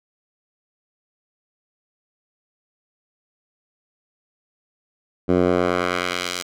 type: tone with band-pass filter sweep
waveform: 10% pulse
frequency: 89.3 Hz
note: F2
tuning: 39 cents sharp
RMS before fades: -21 dBFS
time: 5.28-6.43 s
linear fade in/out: 20 ms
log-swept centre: 310 to 5600 Hz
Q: 0.79
effects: none